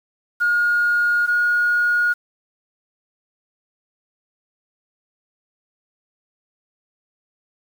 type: tone pair in turn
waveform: sine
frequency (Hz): 1430 / 1439.1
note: F6 / F#6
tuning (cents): +41 / -48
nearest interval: unison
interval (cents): 11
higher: second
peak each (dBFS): -14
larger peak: neither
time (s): 0.4-1.27 / 1.27-2.14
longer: neither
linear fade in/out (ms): 20
effects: tanh soft clip ceiling -11 dBFS + 7-bit